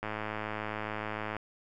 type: click train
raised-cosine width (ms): 0.5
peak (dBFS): -20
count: 144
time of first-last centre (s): 0.03-1.366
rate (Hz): 107
effects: none